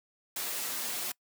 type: noise with comb filter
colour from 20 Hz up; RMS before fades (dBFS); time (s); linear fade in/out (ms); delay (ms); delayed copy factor
white; -35; 0.36-1.12; 5; 8.3; +0.55
effects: noise-tail reverb RT60 0.1 s tail -24 dB re dry + high-pass 200 Hz 12 dB/octave